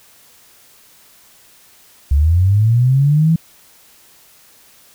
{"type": "linear sweep", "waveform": "sine", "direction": "up", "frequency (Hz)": [66.9, 166.5], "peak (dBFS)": -9, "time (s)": [2.11, 3.36], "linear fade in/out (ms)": 5, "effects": ["white hiss -48 dBFS RMS until 4.94 s"]}